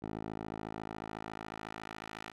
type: tone with band-pass filter sweep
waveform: 10% pulse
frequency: 54 Hz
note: A1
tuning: 32 cents flat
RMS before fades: -43 dBFS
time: 0.02-2.32 s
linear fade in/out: 10 ms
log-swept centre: 420 to 2000 Hz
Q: 0.7
effects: none